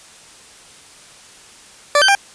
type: tone with pitch steps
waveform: 20% pulse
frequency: 583 / 1548 / 796 Hz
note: D5 / G6 / G5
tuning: -13 / -22 / +26 cents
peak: -5 dBFS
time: 1.95-2.151 s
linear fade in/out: 2 ms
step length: 67 ms
effects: white hiss -43 dBFS RMS until 2.34 s + resampled to 22050 Hz